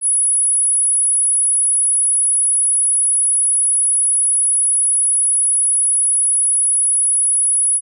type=tone; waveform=sine; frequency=10190 Hz; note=D#9; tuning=40 cents sharp; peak=-12 dBFS; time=0.01-7.81 s; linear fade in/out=50 ms; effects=none